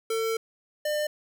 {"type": "tone pair in turn", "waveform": "square", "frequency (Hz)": [450.1, 600.8], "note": ["A4", "D5"], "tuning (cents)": [39, 39], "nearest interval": "perfect fourth", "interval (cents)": 500, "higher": "second", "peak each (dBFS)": [-26, -26], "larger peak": "neither", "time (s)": [[0.1, 0.37], [0.85, 1.07]], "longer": "first", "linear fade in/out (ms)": 5, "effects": []}